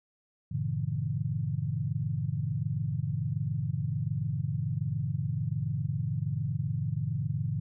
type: chord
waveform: sine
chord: E half-diminished seventh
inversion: first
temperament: equal with one note detuned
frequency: 98 / 116.54 / 143.48 / 164.81 Hz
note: G2 / Bb2 / D3 / E3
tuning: 0 / 0 / -40 / 0 cents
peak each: -36 / -33 / -32 / -36 dBFS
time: 0.51-7.6 s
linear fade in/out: 10 ms
effects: none